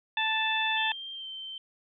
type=harmonic tone; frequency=880 Hz; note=A5; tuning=in tune; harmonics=1 / 2 / 3 / 4; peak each=-31 / -31 / -31 / -31 dBFS; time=0.17-0.92 s; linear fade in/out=2 ms
type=tone with pitch glide; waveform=sine; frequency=3172 to 3110 Hz; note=G7 to G7; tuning=+20 to -14 cents; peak=-37 dBFS; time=0.77-1.58 s; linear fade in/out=2 ms; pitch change=-34 cents; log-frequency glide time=1.13-1.27 s
effects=none